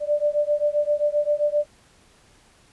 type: beating tone pair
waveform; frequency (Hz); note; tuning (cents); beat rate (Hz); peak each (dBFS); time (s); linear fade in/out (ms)
sine; 587.3 / 594.9; D5 / D5; 0 / +22; 7.6; -22 / -22; 0-1.66; 50
effects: pink hiss -56 dBFS RMS until 2.72 s + resampled to 24000 Hz